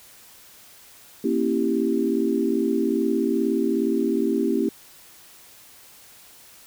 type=chord; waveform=sine; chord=A# diminished seventh; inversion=none; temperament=equal with one note detuned; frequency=233.1 / 272.6 / 329.6 / 392 Hz; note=A#3 / C#4 / E4 / G4; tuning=0 / -29 / 0 / 0 cents; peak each=-25 dBFS; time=1.24-4.69 s; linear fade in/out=5 ms; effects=white hiss -49 dBFS RMS until 6.66 s